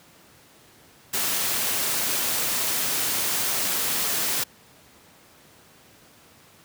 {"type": "noise", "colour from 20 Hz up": "white", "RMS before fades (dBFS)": -25, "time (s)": [1.13, 4.44], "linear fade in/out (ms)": 10, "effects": ["pink hiss -53 dBFS RMS until 6.64 s", "high-pass 100 Hz 12 dB/octave"]}